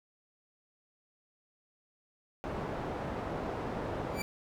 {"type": "low-pass noise", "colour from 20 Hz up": "white", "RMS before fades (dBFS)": -37, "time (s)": [2.44, 4.22], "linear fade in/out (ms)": 0, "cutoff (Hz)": 700, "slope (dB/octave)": 12}
{"type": "tone with exponential growth", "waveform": "sawtooth", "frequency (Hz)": 2331, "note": "D7", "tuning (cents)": -14, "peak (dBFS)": -29, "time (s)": [4.1, 4.22], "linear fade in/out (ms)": 5, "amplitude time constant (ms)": 24}
{"effects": []}